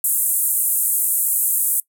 white band-pass noise, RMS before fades -19 dBFS, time 0.04-1.8 s, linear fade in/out 2 ms, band 8200 to 15000 Hz, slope 48 dB/octave, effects noise-tail reverb RT60 0.1 s tail -22 dB re dry

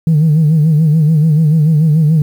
sine tone with vibrato, 155.56 Hz, D#3, in tune, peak -5 dBFS, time 0.07-2.22 s, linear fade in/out 2 ms, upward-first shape sine, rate 6.9 Hz, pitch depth 90 cents each way, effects tanh soft clip ceiling -4 dBFS + 7-bit

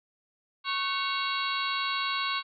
harmonic tone with a mistuned harmonic, 552 Hz, C#5, 7 cents flat, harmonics 2 / 3 / 4 / 5 / 6 / 7 / 8, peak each -31 / -37 / -36 / -36 / -39 / -35 / -38 dBFS, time 0.64-2.43 s, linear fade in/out 50 ms, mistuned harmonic 3, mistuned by -150 cents, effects none

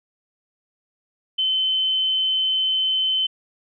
sine tone, 3063 Hz, G7, 41 cents flat, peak -18 dBFS, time 1.38-3.27 s, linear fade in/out 10 ms, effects none

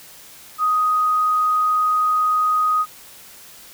sine tone, 1249 Hz, D#6, 6 cents sharp, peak -15 dBFS, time 0.58-2.86 s, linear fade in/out 50 ms, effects white hiss -43 dBFS RMS until 3.73 s

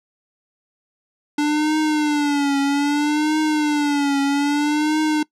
square tone with vibrato, 293.7 Hz, D4, in tune, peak -17 dBFS, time 1.38-5.23 s, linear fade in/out 5 ms, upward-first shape triangle, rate 0.62 Hz, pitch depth 100 cents each way, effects noise-tail reverb RT60 0.1 s tail -22 dB re dry + low-pass 8000 Hz 12 dB/octave

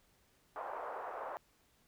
white band-pass noise, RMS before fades -43 dBFS, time 0.56-1.37 s, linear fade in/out 0 ms, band 510 to 1100 Hz, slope 24 dB/octave, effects pink hiss -71 dBFS RMS until 1.87 s

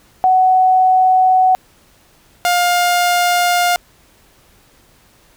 sine / sawtooth tone pair in turn, 746 / 707 Hz, F#5 / F5, +14 / +21 cents, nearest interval minor second, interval 93 cents, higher first, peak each -8 dBFS, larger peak neither, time 0.24-1.55 / 2.45-3.76 s, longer neither, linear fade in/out 0 ms, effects pink hiss -51 dBFS RMS until 5.36 s

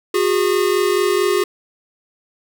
square tone pair together, 363.3 / 407.8 Hz, F#4 / G#4, -32 / -32 cents, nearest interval major second, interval 200 cents, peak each -18 dBFS, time 0.14-1.44 s, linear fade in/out 5 ms, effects none

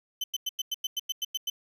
35% pulse tone bursts, 3055 Hz, G7, 45 cents flat, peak -26 dBFS, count 11, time 0.21-1.5 s, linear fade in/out 5 ms, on 30 ms, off 96 ms, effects none

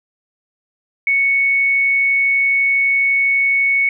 sine tone, 2217 Hz, C#7, in tune, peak -12 dBFS, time 1.07-3.89 s, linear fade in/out 2 ms, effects none

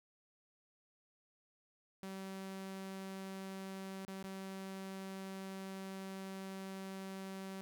sawtooth tone with dropouts, 192 Hz, G3, 36 cents flat, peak -40 dBFS, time 2.03-7.61 s, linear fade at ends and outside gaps 0 ms, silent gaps 4.051-4.08 / 4.227-4.241 s, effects 13-bit

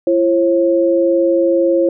sine tone pair together, 339.1 / 539 Hz, E4 / C#5, +49 / -49 cents, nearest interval minor sixth, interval 802 cents, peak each -13 dBFS, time 0.07-1.89 s, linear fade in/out 2 ms, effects none

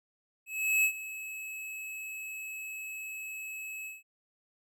square tone with ADSR envelope, 2583 Hz, E7, 36 cents flat, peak -23 dBFS, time 0.46-4.03 s, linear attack 380 ms, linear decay 80 ms, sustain -16 dB, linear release 170 ms, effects none

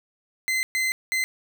40% pulse tone bursts at uneven times, 2059 Hz, C7, 28 cents flat, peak -21 dBFS, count 3, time 0.48-0.63 / 0.75-0.92 / 1.12-1.24 s, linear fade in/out 0 ms, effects none

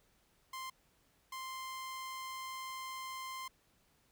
sawtooth tone bursts at uneven times, 1046.5 Hz, C6, in tune, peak -38 dBFS, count 2, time 0.53-0.7 / 1.32-3.48 s, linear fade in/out 5 ms, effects pink hiss -72 dBFS RMS until 4.11 s

